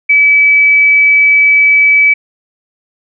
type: tone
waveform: sine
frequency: 2294 Hz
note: D7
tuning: 41 cents flat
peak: -4 dBFS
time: 0.09-2.14 s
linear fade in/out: 10 ms
effects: none